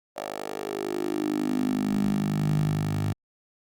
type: tone with high-pass filter sweep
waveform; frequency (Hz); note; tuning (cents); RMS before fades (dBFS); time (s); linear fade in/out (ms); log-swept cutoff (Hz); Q
10% pulse; 51; G#1; -31; -27; 0.16-3.13; 10; 570 to 110; 5.5
effects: Opus 48 kbps